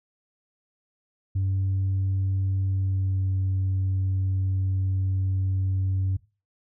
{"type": "tone with pitch glide", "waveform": "sine", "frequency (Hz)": [96, 95.01], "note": ["G2", "F#2"], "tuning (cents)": [-36, 46], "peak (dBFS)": -20, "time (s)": [1.35, 6.17], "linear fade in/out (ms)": 10, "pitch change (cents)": -18, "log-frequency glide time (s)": [2.67, 3.3], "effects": ["noise-tail reverb RT60 0.3 s tail -19 dB re dry", "tanh soft clip ceiling -20 dBFS"]}